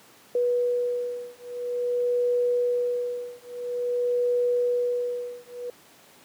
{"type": "beating tone pair", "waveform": "sine", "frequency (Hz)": [487.7, 488.19], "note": ["B4", "B4"], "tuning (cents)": [-22, -20], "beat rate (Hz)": 0.49, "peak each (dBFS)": -26, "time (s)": [0.35, 5.7], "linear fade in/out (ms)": 2, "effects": ["pink hiss -53 dBFS RMS until 6.24 s", "high-pass 200 Hz 12 dB/octave"]}